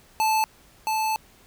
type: tone pair in turn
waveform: square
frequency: 874 / 874 Hz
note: A5 / A5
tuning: -12 / -12 cents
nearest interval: unison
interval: 0 cents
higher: neither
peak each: -20 / -23 dBFS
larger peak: first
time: 0.2-0.44 / 0.87-1.16 s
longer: second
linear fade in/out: 0 ms
effects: pink hiss -55 dBFS RMS until 1.46 s